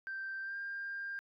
sine tone with pitch glide, 1566 to 1598 Hz, G6 to G6, -2 to +33 cents, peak -37 dBFS, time 0.07-1.19 s, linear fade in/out 0 ms, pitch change +35 cents, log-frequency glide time 0.42-0.56 s, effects tanh soft clip ceiling -34 dBFS

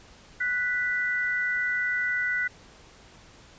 sine tone pair together, 1480 / 1975.6 Hz, F#6 / B6, 0 / 0 cents, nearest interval perfect fourth, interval 500 cents, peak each -27 dBFS, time 0.4-2.48 s, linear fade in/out 10 ms, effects pink hiss -52 dBFS RMS until 3.58 s + resampled to 16000 Hz

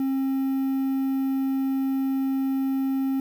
triangle tone, 268.1 Hz, C4, 42 cents sharp, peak -20 dBFS, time 0-3.2 s, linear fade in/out 2 ms, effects 8-bit

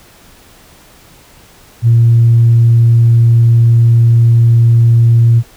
sine tone, 116.54 Hz, A#2, in tune, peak -3 dBFS, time 1.82-5.43 s, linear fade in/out 50 ms, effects tanh soft clip ceiling 0 dBFS + pink hiss -42 dBFS RMS until 5.56 s

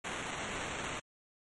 violet noise with sample-and-hold, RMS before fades -39 dBFS, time 0.04-1 s, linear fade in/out 10 ms, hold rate 4900 Hz, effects MP3 48 kbps

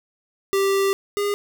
square tone pair in turn, 392 / 407.6 Hz, G4 / G#4, 0 / -32 cents, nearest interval minor second, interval 68 cents, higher second, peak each -18 / -21 dBFS, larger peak first, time 0.53-0.93 / 1.17-1.34 s, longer first, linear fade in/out 0 ms, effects none

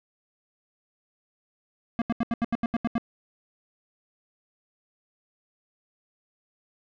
square tone bursts, 233.1 Hz, A#3, in tune, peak -23 dBFS, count 10, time 1.99-2.98 s, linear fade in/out 0 ms, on 27 ms, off 80 ms, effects low-pass 2000 Hz 12 dB/octave

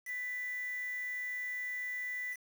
sine tone with quantisation, 1983 Hz, B6, 7 cents sharp, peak -36 dBFS, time 0.05-2.37 s, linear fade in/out 50 ms, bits 8, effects none

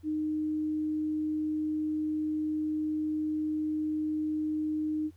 sine tone, 307.6 Hz, D#4, 20 cents flat, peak -28 dBFS, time 0.03-5.11 s, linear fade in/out 50 ms, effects added 87 Hz sine -53 dBFS peak until 5.16 s + pink hiss -69 dBFS RMS until 5.16 s

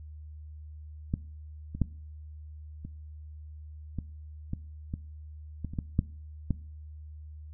clicks, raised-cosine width 5 ms, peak -15 / -24 / -12 / -26 / -20 / -19 / -21 / -22 / -27 / -17 / -11 / -14 dBFS, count 12, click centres 1.139 / 1.75 / 1.817 / 2.85 / 3.987 / 4.534 / 4.939 / 5.647 / 5.736 / 5.788 / 5.991 / 6.507 s, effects noise-tail reverb RT60 0.5 s tail -21 dB re dry + added 76 Hz sine -42 dBFS peak until 7.53 s

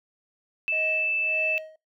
sine tone, 2637 Hz, E7, in tune, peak -23 dBFS, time 0.68-1.58 s, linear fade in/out 0 ms
triangle tone with tremolo, 629 Hz, D#5, 19 cents sharp, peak -28 dBFS, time 0.72-1.76 s, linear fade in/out 5 ms, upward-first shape sine, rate 1.7 Hz, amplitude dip 90%
effects noise-tail reverb RT60 0.2 s tail -23 dB re dry

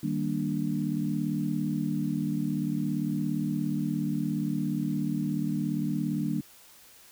sine chord, Eb major seventh, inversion none, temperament equal, 155.56 / 196 / 233.1 / 293.7 Hz, Eb3 / G3 / Bb3 / D4, 0 / 0 / 0 / 0 cents, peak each -32 dBFS, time 0.03-6.41 s, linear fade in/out 5 ms, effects white hiss -54 dBFS RMS until 7.11 s

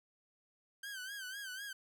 sawtooth tone with vibrato, 1568 Hz, G6, in tune, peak -39 dBFS, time 0.83-1.73 s, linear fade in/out 5 ms, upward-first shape sine, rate 4 Hz, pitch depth 99 cents each way, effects none

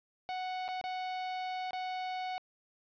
45% pulse tone with dropouts, 740 Hz, F#5, in tune, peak -35 dBFS, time 0.29-2.38 s, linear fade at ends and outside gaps 0 ms, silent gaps 0.68-0.687 / 0.813-0.84 / 1.708-1.732 s, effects resampled to 11025 Hz + 12-bit

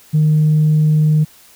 sine tone, 153.6 Hz, D#3, 22 cents flat, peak -8 dBFS, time 0.13-1.25 s, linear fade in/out 20 ms, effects tanh soft clip ceiling -6 dBFS + white hiss -46 dBFS RMS until 1.55 s

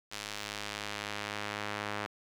sawtooth tone with band-pass filter sweep, 103.83 Hz, G#2, in tune, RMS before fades -39 dBFS, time 0.11-2.07 s, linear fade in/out 20 ms, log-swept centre 4700 to 1600 Hz, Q 0.72, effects 10-bit

